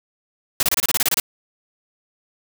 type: noise bursts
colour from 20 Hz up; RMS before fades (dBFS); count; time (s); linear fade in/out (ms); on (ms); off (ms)
white; -18; 11; 0.6-1.2; 2; 30; 27
effects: none